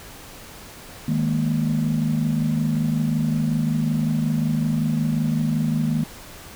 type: chord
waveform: sine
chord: D# suspended fourth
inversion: none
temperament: equal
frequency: 155.56 / 207.7 / 233.1 Hz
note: D#3 / G#3 / A#3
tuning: 0 / 0 / 0 cents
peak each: -21 / -25 / -22 dBFS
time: 1.08-6.04 s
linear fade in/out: 5 ms
effects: tanh soft clip ceiling -12 dBFS + pink hiss -41 dBFS RMS until 6.55 s